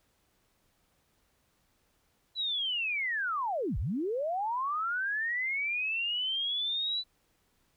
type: linear two-way sweep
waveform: sine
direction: down then up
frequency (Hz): 3998 to 38.59 to 3998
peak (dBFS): -29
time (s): 2.35-7.04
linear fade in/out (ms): 50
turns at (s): 3.78
effects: pink hiss -72 dBFS RMS until 7.76 s